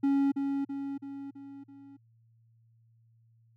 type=tone with echo; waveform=triangle; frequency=277.2 Hz; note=C#4; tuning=in tune; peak=-21 dBFS; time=0.03-0.32 s; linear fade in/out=10 ms; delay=330 ms; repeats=5; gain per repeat=-5 dB; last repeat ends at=1.97 s; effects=added 114 Hz sine -61 dBFS peak until 3.56 s